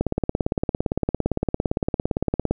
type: click train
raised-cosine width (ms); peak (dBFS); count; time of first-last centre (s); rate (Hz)
2; -7; 45; 0.01-2.51; 17.6
effects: none